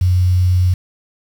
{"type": "tone with quantisation", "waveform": "sine", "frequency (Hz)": 90.9, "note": "F#2", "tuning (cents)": -30, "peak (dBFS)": -10, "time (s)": [0.01, 0.74], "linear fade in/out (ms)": 5, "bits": 6, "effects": []}